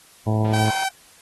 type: harmonic tone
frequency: 108.5 Hz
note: A2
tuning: 24 cents flat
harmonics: 1 / 2 / 3 / 4 / 5 / 6 / 7 / 8 / 9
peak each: -19 / -25 / -29 / -32 / -34 / -31 / -33 / -36 / -36 dBFS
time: 0.26-0.71 s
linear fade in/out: 20 ms
type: click train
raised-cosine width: 0.3 ms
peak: -25 dBFS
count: 68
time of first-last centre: 0.45-0.837 s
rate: 173 Hz
type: tone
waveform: sawtooth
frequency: 771 Hz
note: G5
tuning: 29 cents flat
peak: -18 dBFS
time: 0.53-0.89 s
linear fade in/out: 10 ms
effects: white hiss -51 dBFS RMS until 1.21 s + AAC 32 kbps